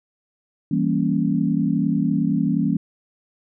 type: chord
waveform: sine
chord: E diminished seventh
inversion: none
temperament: equal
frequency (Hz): 164.81 / 196 / 233.1 / 277.2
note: E3 / G3 / Bb3 / Db4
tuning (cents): 0 / 0 / 0 / 0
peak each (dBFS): -23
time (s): 0.71-2.77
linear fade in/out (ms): 5
effects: none